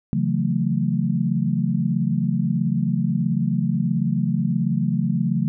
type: chord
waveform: sine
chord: F# minor seventh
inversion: second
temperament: just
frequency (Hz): 138.75 / 166.5 / 185 / 222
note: C#3 / E3 / F#3 / A3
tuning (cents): +2 / +18 / 0 / +16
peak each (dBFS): -24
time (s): 0.13-5.48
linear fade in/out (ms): 0
effects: none